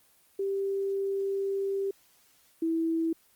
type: tone pair in turn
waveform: sine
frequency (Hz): 392.7 / 327.2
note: G4 / E4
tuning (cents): +3 / -13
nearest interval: minor third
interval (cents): 316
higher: first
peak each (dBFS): -27 / -25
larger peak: second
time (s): 0.39-1.91 / 2.62-3.13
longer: first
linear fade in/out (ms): 5
effects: white hiss -63 dBFS RMS until 3.35 s + Opus 24 kbps